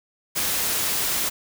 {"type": "noise", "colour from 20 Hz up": "white", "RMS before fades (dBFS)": -24, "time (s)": [0.35, 1.3], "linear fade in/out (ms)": 20, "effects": []}